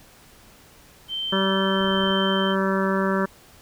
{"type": "tone with tremolo", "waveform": "sine", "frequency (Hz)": 3114, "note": "G7", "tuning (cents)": -12, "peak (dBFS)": -25, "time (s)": [1.08, 2.56], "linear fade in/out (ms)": 50, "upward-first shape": "sine", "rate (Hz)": 1.2, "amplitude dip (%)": 30}
{"type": "harmonic tone", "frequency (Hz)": 192.7, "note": "G3", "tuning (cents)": -29, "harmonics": [1, 2, 3, 5, 6, 7, 8, 9], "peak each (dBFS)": [-23, -26, -28, -30, -31, -31, -32, -33], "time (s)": [1.32, 3.26], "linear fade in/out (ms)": 10}
{"type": "clicks", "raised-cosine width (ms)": 5, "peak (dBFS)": -32, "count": 10, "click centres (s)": [1.81, 1.846, 1.879, 1.911, 1.944, 1.976, 2.007, 2.038, 2.076, 2.106]}
{"effects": ["pink hiss -51 dBFS RMS until 3.61 s"]}